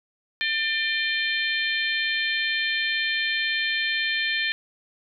harmonic tone with a mistuned harmonic, 597 Hz, D5, 28 cents sharp, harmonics 3 / 4 / 5 / 6 / 7, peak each -26 / -28 / -30 / -32 / -33 dBFS, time 0.41-4.52 s, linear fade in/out 0 ms, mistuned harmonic 5, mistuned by +79 cents, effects none

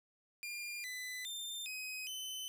sawtooth tone with pitch steps, 2404 / 2003 / 3592 / 2522 / 3042 Hz, D7 / B6 / A7 / D#7 / F#7, +40 / +24 / +35 / +23 / +47 cents, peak -38 dBFS, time 0.43-2.48 s, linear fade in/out 0 ms, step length 410 ms, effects none

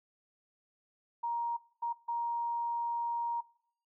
sine tone bursts at uneven times, 940 Hz, A#5, 14 cents sharp, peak -31 dBFS, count 3, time 1.23-1.57 / 1.82-1.93 / 2.08-3.41 s, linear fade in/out 10 ms, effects noise-tail reverb RT60 0.6 s tail -21 dB re dry

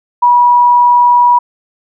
sine tone, 970 Hz, B5, 31 cents flat, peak -4 dBFS, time 0.22-1.39 s, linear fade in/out 10 ms, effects none

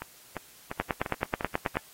two click trains, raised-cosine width 0.5 ms, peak -11 / -18 dBFS, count 10 / 6, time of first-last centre 0.8-1.77 / 0.02-1.756 s, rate 9.28 / 2.88 Hz, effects white hiss -54 dBFS RMS until 1.93 s + AAC 48 kbps

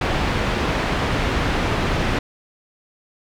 pink low-pass noise, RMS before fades -21 dBFS, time 0.01-2.19 s, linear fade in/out 5 ms, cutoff 2900 Hz, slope 12 dB/octave, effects none

